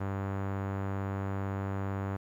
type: tone with low-pass filter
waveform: sawtooth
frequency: 97.8 Hz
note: G2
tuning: 4 cents flat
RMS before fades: -34 dBFS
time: 0-2.17 s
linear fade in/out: 10 ms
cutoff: 1400 Hz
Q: 1.3
effects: 11-bit